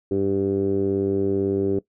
10% pulse tone with low-pass filter, 98 Hz, G2, in tune, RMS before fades -22 dBFS, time 0.11-1.79 s, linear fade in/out 5 ms, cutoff 370 Hz, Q 4.9, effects noise-tail reverb RT60 0.1 s tail -19 dB re dry

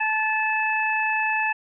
harmonic tone, 870 Hz, A5, 20 cents flat, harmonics 1 / 2 / 3, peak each -25 / -25 / -25 dBFS, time 0-1.53 s, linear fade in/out 10 ms, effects none

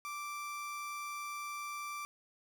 30% pulse tone, 1173 Hz, D6, 2 cents flat, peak -37 dBFS, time 0.05-2.05 s, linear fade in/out 0 ms, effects none

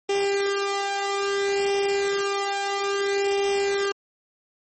sawtooth tone with flanger, 398.2 Hz, G4, 27 cents sharp, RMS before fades -24 dBFS, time 0.09-3.92 s, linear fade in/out 5 ms, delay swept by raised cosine 0.35 to 2.15 ms, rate 0.3 Hz, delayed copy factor +0.65, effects low-pass 10000 Hz 12 dB/octave + MP3 32 kbps

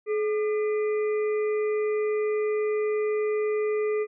harmonic tone with a mistuned harmonic, 402.7 Hz, G4, 47 cents sharp, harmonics 1 / 3 / 5 / 6, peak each -23 / -39 / -40 / -44 dBFS, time 0.06-4.07 s, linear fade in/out 50 ms, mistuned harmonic 1, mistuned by +97 cents, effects none

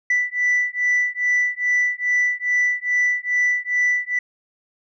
sine beating tone pair, 1975.5 / 1977.9 Hz, B6 / B6, 0 / +2 cents, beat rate 2.4 Hz, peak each -19 dBFS, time 0.1-4.19 s, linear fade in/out 5 ms, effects tanh soft clip ceiling -13 dBFS

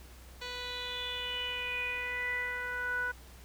10% pulse tone with low-pass filter sweep, 493.9 Hz, B4, in tune, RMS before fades -36 dBFS, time 0.41-3.12 s, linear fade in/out 10 ms, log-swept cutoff 4600 to 1400 Hz, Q 7.4, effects added 62 Hz sine -51 dBFS peak until 3.44 s + pink hiss -56 dBFS RMS until 3.44 s

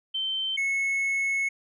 sine / triangle tone pair in turn, 3100 / 2192 Hz, G7 / C#7, -20 / -20 cents, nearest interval tritone, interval 600 cents, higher first, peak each -26 / -22 dBFS, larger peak second, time 0.14-0.57 / 0.57-1.49 s, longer second, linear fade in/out 10 ms, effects resampled to 32000 Hz

